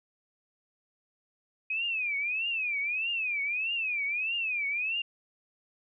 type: tone with vibrato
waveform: sine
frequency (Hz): 2504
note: D#7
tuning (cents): +10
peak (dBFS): -28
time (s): 1.7-5.02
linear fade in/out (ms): 5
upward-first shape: triangle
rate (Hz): 1.6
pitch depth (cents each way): 220
effects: none